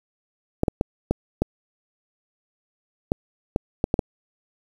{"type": "clicks", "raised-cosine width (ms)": 2, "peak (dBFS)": -6, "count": 10, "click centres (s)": [0.634, 0.682, 0.811, 1.11, 1.42, 3.119, 3.561, 3.841, 3.941, 3.992], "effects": ["7-bit"]}